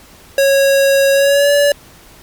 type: tone with pitch glide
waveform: square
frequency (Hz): 550 to 574.4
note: C#5 to D5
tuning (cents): -14 to -39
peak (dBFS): -9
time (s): 0.38-1.72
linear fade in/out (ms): 2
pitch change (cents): +75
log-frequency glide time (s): 1.12-1.52
effects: pink hiss -42 dBFS RMS until 2.22 s + MP3 96 kbps